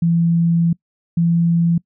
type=tone pair in turn; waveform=sine; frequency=168.3 / 168.96 Hz; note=E3 / E3; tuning=+36 / +43 cents; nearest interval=unison; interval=7 cents; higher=second; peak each=-12 dBFS; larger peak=neither; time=0.02-0.73 / 1.17-1.78 s; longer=first; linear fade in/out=5 ms; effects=noise-tail reverb RT60 0.1 s tail -24 dB re dry